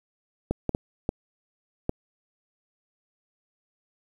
clicks, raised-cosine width 2 ms, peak -11 dBFS, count 5, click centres 0.51 / 0.693 / 0.749 / 1.091 / 1.894 s, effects 8-bit

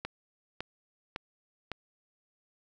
click train, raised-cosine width 0.3 ms, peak -19 dBFS, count 4, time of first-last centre 0.05-1.717 s, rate 1.8 Hz, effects none

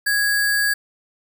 sine tone with sample-and-hold, 1661.2 Hz, G#6, in tune, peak -16 dBFS, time 0.06-0.74 s, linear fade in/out 10 ms, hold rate 6300 Hz, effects none

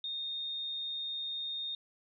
sine tone, 3678 Hz, A#7, 24 cents flat, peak -35 dBFS, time 0.04-1.75 s, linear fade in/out 2 ms, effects none

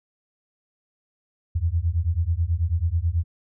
sine beating tone pair, 79.8 / 89 Hz, D#2 / F2, +44 / +33 cents, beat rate 9.2 Hz, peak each -23 dBFS, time 1.55-3.24 s, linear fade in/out 10 ms, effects none

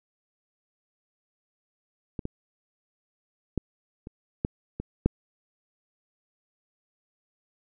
clicks, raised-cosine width 3 ms, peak -19 / -18 / -13 / -26 / -12 / -19 / -7 dBFS, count 7, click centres 2.192 / 2.254 / 3.577 / 4.071 / 4.449 / 4.8 / 5.06 s, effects none

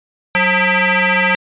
sine tone with frequency modulation, 187.2 Hz, F#3, 20 cents sharp, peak -11 dBFS, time 0.35-1.35 s, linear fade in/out 0 ms, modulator 360 Hz, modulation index 7, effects resampled to 8000 Hz

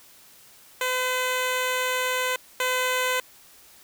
10% pulse tone pair in turn, 508 / 508 Hz, B4 / B4, +49 / +49 cents, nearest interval unison, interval 0 cents, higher neither, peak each -15 / -14 dBFS, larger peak second, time 0.81-2.36 / 2.6-3.2 s, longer first, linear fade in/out 2 ms, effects white hiss -52 dBFS RMS until 3.83 s

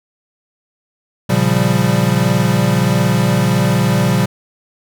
square chord, G half-diminished seventh, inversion first, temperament equal with one note detuned, 117.01 / 138.59 / 174.61 / 196 Hz, Bb2 / Db3 / F3 / G3, +7 / 0 / 0 / 0 cents, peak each -18 dBFS, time 1.29-4.26 s, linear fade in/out 10 ms, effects none

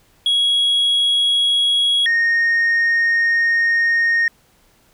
sine tone pair in turn, 3322 / 1851 Hz, G#7 / A#6, 0 / -13 cents, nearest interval minor seventh, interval 1013 cents, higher first, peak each -11 dBFS, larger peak neither, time 0.26-2.06 / 2.06-4.28 s, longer second, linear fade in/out 2 ms, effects tanh soft clip ceiling -12 dBFS + pink hiss -56 dBFS RMS until 4.93 s

